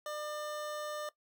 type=tone; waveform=25% pulse; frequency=600 Hz; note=D5; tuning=37 cents sharp; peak=-34 dBFS; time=0.06-1.09 s; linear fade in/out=2 ms; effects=noise-tail reverb RT60 0.1 s tail -18 dB re dry